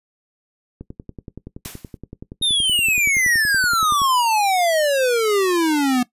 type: click train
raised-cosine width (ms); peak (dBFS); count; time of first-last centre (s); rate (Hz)
3; -20; 35; 0.81-4.018; 10.6
type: noise with exponential decay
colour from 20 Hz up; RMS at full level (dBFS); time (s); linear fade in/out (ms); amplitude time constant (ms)
white; -30; 1.65-1.97; 2; 68
type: exponential sweep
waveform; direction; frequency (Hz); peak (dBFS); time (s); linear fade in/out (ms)
square; down; 3729 to 242.9; -16; 2.42-6.03; 5
effects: noise-tail reverb RT60 0.1 s tail -18 dB re dry + resampled to 32000 Hz